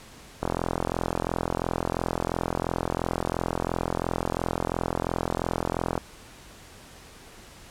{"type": "click train", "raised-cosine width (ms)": 1, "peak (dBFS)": -11, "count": 239, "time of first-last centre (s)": [0.43, 5.978], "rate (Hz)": 42.9, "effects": ["pink hiss -48 dBFS RMS until 7.7 s", "low-pass 11000 Hz 12 dB/octave"]}